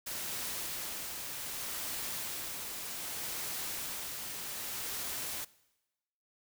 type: noise with tremolo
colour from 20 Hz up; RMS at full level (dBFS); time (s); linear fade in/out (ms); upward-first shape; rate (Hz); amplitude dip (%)
white; -38; 0.06-5.45; 10; sine; 0.65; 30
effects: noise-tail reverb RT60 1.0 s tail -21 dB re dry